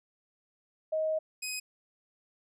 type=tone pair in turn; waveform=sine / 15% pulse; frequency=629 / 2516 Hz; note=D#5 / D#7; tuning=+19 / +19 cents; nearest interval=2 octaves; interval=2400 cents; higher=second; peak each=-27 dBFS; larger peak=neither; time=0.92-1.19 / 1.42-1.6 s; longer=first; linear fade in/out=10 ms; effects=none